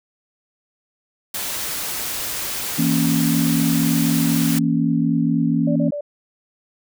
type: noise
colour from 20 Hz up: white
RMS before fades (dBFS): -26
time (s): 1.34-4.59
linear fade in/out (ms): 5
type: chord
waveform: sine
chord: A# diminished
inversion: second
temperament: equal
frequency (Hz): 164.81 / 233.1 / 277.2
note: E3 / A#3 / C#4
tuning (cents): 0 / 0 / 0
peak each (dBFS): -20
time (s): 2.78-5.91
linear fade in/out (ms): 10
type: tone bursts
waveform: sine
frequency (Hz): 583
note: D5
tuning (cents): -13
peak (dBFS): -24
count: 3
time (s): 5.67-6.009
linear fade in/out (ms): 5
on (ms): 89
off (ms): 36
effects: none